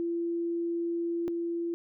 sine tone pair in turn, 339.6 / 339.6 Hz, F4 / F4, -48 / -48 cents, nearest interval unison, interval 0 cents, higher neither, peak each -28 / -29 dBFS, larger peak first, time 0-1.28 / 1.28-1.74 s, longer first, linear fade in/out 0 ms, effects none

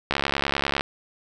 click train, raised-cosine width 0.3 ms, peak -6 dBFS, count 50, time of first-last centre 0.11-0.809 s, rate 70.1 Hz, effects none

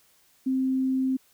sine tone, 262.1 Hz, C4, 3 cents sharp, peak -22 dBFS, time 0.46-1.17 s, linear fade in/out 10 ms, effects white hiss -62 dBFS RMS until 1.33 s

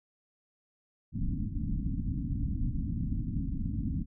pink low-pass noise, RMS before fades -32 dBFS, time 1.12-4.06 s, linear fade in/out 50 ms, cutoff 290 Hz, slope 96 dB/octave, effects none

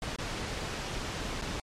pink noise with dropouts, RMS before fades -35 dBFS, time 0.02-1.6 s, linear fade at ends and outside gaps 2 ms, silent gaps 0.162-0.185 / 1.415-1.42 s, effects low-pass 6000 Hz 12 dB/octave + MP3 64 kbps

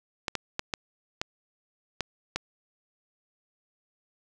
clicks, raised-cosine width 0.2 ms, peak -11 dBFS, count 7, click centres 0.282 / 0.353 / 0.594 / 0.738 / 1.215 / 2.007 / 2.36 s, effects none

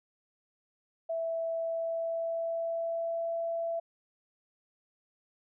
sine tone with pitch glide, 659.3 to 668.5 Hz, E5 to E5, 0 to +24 cents, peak -30 dBFS, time 1.09-3.8 s, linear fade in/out 10 ms, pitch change +24 cents, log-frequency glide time 1.51-3.31 s, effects none

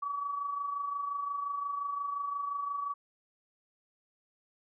sine tone with amplitude modulation, 1140 Hz, C#6, 48 cents sharp, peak -30 dBFS, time 0.02-2.94 s, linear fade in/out 10 ms, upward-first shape sine, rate 25.7 Hz, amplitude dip 50%, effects none

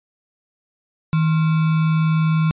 sine tone with sample-and-hold, 159.4 Hz, D#3, 42 cents sharp, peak -14 dBFS, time 1.13-2.51 s, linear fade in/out 0 ms, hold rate 1225 Hz, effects resampled to 8000 Hz

